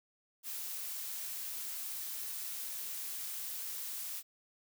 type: noise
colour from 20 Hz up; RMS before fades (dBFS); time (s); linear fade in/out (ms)
blue; -41; 0.43-4.23; 50
effects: none